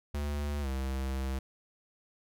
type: tone with pitch glide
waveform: square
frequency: 72.8 to 66.37 Hz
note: D2 to C2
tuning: -15 to +25 cents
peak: -32 dBFS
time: 0.14-1.39 s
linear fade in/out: 5 ms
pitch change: -160 cents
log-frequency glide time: 0.61-0.68 s
effects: none